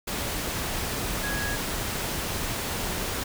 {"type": "tone in noise", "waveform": "sine", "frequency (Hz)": 1661.2, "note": "G#6", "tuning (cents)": 0, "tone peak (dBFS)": -31, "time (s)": [1.23, 1.56], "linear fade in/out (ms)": 10, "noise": "pink", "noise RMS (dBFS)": -30, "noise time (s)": [0.07, 3.24], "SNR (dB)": -4, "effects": []}